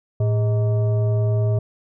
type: tone with frequency modulation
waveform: sine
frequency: 111.2 Hz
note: A2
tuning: 19 cents sharp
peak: -16 dBFS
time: 0.2-1.59 s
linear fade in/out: 5 ms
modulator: 519 Hz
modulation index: 0.46
effects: none